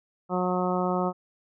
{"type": "harmonic tone", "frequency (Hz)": 181.5, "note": "F#3", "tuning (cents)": -33, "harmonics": [1, 2, 3, 4, 5, 6, 7], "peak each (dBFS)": [-28, -30, -31, -31, -34, -35, -34], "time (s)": [0.29, 1.13], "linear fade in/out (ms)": 50, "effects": []}